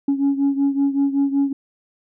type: beating tone pair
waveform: sine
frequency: 277.2 / 282.5 Hz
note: C#4 / C#4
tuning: 0 / +33 cents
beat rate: 5.3 Hz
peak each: -16 / -20 dBFS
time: 0.08-1.53 s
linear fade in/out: 5 ms
effects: tanh soft clip ceiling -12 dBFS